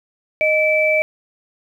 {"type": "tone pair together", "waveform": "sine", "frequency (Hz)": [619.7, 2317], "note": ["D#5", "D7"], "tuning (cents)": [-7, -24], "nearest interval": "octave + major seventh", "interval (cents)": 2283, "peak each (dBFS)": -16, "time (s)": [0.41, 1.02], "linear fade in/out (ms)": 0, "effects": ["8-bit"]}